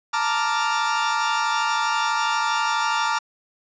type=chord; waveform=40% pulse; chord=Bb major seventh; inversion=third; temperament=equal; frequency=880 / 932.3 / 1174.7 / 1396.9 Hz; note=A5 / Bb5 / D6 / F6; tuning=0 / 0 / 0 / 0 cents; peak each=-25 dBFS; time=0.13-3.19 s; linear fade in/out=10 ms; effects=resampled to 16000 Hz